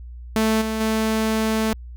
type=tone with level steps; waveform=sawtooth; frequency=220 Hz; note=A3; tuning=in tune; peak=-13 / -19 / -15 dBFS; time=0.36-1.73 s; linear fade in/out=0 ms; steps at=0.61 / 0.8 s; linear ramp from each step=10 ms; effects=added 60 Hz sine -34 dBFS peak until 1.96 s